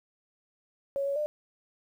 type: tone with pitch steps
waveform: sine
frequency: 555 / 559 / 600 Hz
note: C#5 / C#5 / D5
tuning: +2 / +14 / +37 cents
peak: -27 dBFS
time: 0.96-1.26 s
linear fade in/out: 0 ms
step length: 100 ms
effects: 10-bit